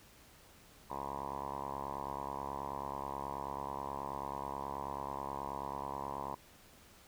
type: tone with low-pass filter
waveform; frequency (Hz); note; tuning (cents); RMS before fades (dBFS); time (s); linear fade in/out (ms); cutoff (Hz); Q
5% pulse; 69.3; C#2; 0; -41; 0.9-6.35; 5; 1000; 9.6
effects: pink hiss -60 dBFS RMS until 7.07 s